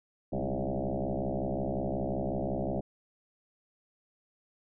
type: tone with frequency modulation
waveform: sine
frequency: 202.5 Hz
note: G#3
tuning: 43 cents flat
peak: -29 dBFS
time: 0.32-2.81 s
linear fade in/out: 10 ms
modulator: 65.5 Hz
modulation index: 7.5
effects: none